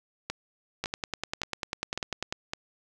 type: two click trains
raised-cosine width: 0.2 ms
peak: -13 / -14 dBFS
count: 16 / 5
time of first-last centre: 0.84-2.325 / 0.3-2.535 s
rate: 10.1 / 1.79 Hz
effects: none